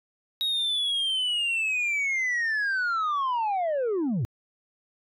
sine linear sweep, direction down, 3800 to 98 Hz, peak -21 dBFS, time 0.41-4.25 s, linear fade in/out 0 ms, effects tanh soft clip ceiling -23 dBFS

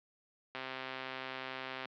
click train, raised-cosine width 0.3 ms, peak -24 dBFS, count 172, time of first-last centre 0.55-1.855 s, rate 131 Hz, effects high-pass 200 Hz 12 dB/octave + low-pass 4000 Hz 12 dB/octave

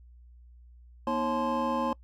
triangle tone cluster, 239.5 / 313.5 / 543 / 863 / 1040 Hz, A#3 / D#4 / C#5 / A5 / C6, +47 / +13 / -36 / -34 / -11 cents, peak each -30 / -35 / -30 / -32 / -30 dBFS, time 1.07-1.93 s, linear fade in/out 2 ms, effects noise-tail reverb RT60 0.1 s tail -25 dB re dry + added 60 Hz sine -50 dBFS peak until 2.03 s

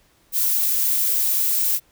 violet noise, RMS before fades -20 dBFS, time 0.32-1.8 s, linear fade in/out 50 ms, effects pink hiss -59 dBFS RMS until 1.91 s

